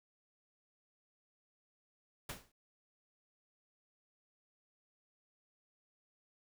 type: noise with exponential decay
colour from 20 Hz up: pink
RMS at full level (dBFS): -40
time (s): 2.29-2.52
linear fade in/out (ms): 5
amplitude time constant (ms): 49
effects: none